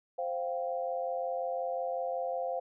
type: chord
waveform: sine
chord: C suspended fourth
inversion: none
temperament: equal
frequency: 523.3 / 698.5 / 784 Hz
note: C5 / F5 / G5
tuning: 0 / 0 / 0 cents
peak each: -34 / -35 / -40 dBFS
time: 0.18-2.6 s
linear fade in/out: 10 ms
effects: none